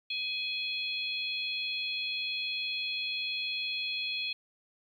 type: harmonic tone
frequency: 839 Hz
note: G#5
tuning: 17 cents sharp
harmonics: 3 / 4 / 5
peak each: -35 / -36 / -37 dBFS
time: 0.1-4.33 s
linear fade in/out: 5 ms
effects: 11-bit